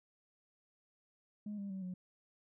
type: tone with pitch steps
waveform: sine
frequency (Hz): 208.6 / 199.53 / 190.85 / 182.54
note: G#3 / G3 / G3 / F#3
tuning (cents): +8 / +31 / -46 / -23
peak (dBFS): -38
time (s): 1.46-1.94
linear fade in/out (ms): 5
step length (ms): 120
effects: tanh soft clip ceiling -37 dBFS